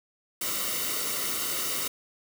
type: noise with comb filter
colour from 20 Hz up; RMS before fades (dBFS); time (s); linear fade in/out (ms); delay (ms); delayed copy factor
white; -30; 0.41-1.88; 5; 1.2; -0.65
effects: none